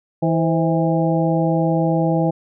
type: harmonic tone with a mistuned harmonic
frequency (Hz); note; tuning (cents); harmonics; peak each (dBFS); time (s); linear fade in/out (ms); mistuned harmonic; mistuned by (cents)
163; E3; -19; 1 / 2 / 3 / 4 / 5; -18 / -21 / -23 / -24 / -25; 0.22-2.31; 10; 3; +86
effects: none